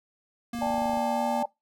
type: tone with pitch glide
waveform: square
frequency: 235.7 to 237.2 Hz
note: A#3 to A#3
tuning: +19 to +30 cents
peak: -31 dBFS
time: 0.53-1.43 s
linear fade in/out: 5 ms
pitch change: +11 cents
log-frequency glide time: 1.14-1.2 s
type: click train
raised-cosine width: 3 ms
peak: -32 dBFS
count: 12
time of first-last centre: 0.55-0.973 s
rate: 26 Hz
type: chord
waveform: sine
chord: D suspended fourth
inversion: none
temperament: equal with one note detuned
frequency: 587.3 / 799.1 / 880 Hz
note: D5 / G5 / A5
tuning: 0 / +33 / 0 cents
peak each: -30 dBFS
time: 0.61-1.46 s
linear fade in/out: 10 ms
effects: noise-tail reverb RT60 0.2 s tail -23 dB re dry